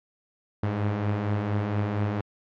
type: beating tone pair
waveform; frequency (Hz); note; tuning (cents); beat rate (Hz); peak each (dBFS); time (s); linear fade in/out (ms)
sawtooth; 100.1 / 104.4; G2 / G#2; +37 / +10; 4.3; -28 / -21; 0.63-2.21; 5
effects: low-pass 2000 Hz 12 dB/octave + MP3 64 kbps